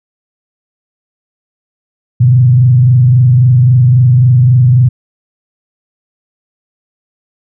sine tone with frequency modulation, 124.9 Hz, B2, 20 cents sharp, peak -3 dBFS, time 2.2-4.89 s, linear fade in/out 10 ms, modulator 23.7 Hz, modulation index 0.54, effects none

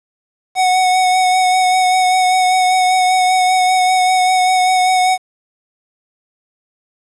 square tone with vibrato, 740 Hz, F#5, in tune, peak -11 dBFS, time 0.55-5.18 s, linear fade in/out 50 ms, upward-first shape sine, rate 5.1 Hz, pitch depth 19 cents each way, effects resampled to 24000 Hz + 7-bit

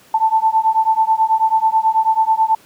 sine beating tone pair, 880 / 889.2 Hz, A5 / A5, 0 / +18 cents, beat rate 9.2 Hz, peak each -15 dBFS, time 0.14-2.55 s, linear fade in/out 5 ms, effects pink hiss -48 dBFS RMS until 2.65 s + high-pass 150 Hz 12 dB/octave

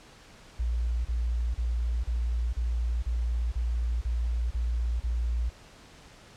sine tone bursts, 58.7 Hz, A#1, 13 cents sharp, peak -25 dBFS, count 10, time 0.59-5.496 s, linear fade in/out 10 ms, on 460 ms, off 34 ms, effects pink hiss -52 dBFS RMS until 6.36 s + low-pass 7000 Hz 12 dB/octave

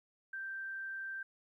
sine tone, 1568 Hz, G6, in tune, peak -39 dBFS, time 0.33-1.23 s, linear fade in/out 5 ms, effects 13-bit

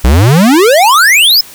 square exponential sweep, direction up, 56.6 to 5360 Hz, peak -4 dBFS, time 0.04-1.41 s, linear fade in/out 5 ms, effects white hiss -33 dBFS RMS until 1.54 s

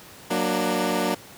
15% pulse chord, Gb augmented, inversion none, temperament equal with one note detuned, 185 / 233.1 / 297.2 Hz, Gb3 / Bb3 / D4, 0 / 0 / +21 cents, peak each -20 dBFS, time 0.3-1.15 s, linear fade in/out 10 ms, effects pink hiss -45 dBFS RMS until 1.37 s + high-pass 100 Hz 12 dB/octave

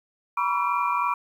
sine tone cluster, 968 / 1011 / 1140 / 1348 / 2390 Hz, B5 / B5 / C#6 / E6 / D7, -35 / +40 / +48 / +38 / +30 cents, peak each -26 / -32 / -25 / -31 / -33 dBFS, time 0.37-1.14 s, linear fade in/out 5 ms, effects 9-bit

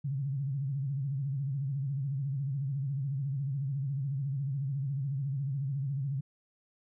sine tone with vibrato, 137.4 Hz, C#3, 15 cents flat, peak -30 dBFS, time 0.04-6.21 s, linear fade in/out 10 ms, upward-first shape sine, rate 14 Hz, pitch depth 110 cents each way, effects none

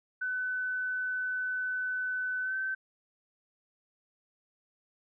sine tone with pitch glide, 1506 to 1540.3 Hz, F#6 to G6, +30 to -31 cents, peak -30 dBFS, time 0.21-2.75 s, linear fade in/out 10 ms, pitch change +39 cents, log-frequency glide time 2.42-2.55 s, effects none

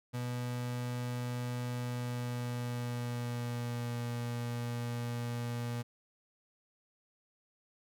35% pulse tone with pitch glide, 122.8 to 119.51 Hz, B2 to A#2, -9 to +44 cents, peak -33 dBFS, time 0.13-5.83 s, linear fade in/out 20 ms, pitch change -47 cents, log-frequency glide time 1.81-3.99 s, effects none

